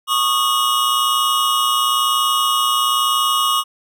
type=tone cluster; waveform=square; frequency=1105 / 1226 / 2905 Hz; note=C#6 / D#6 / F#7; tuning=-6 / -26 / -32 cents; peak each=-20 dBFS; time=0.07-3.64 s; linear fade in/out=50 ms; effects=none